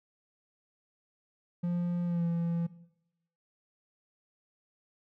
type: tone with pitch glide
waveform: triangle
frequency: 174.61 to 169.25 Hz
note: F3 to E3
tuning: 0 to +46 cents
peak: -26 dBFS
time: 1.63-2.67 s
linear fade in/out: 10 ms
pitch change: -54 cents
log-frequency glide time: 2.05-2.24 s
effects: noise-tail reverb RT60 0.8 s tail -17 dB re dry